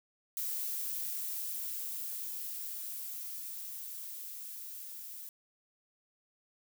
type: noise with level ramp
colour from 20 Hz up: violet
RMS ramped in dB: -36 to -46 dBFS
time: 0.37-5.29 s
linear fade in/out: 0 ms
effects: none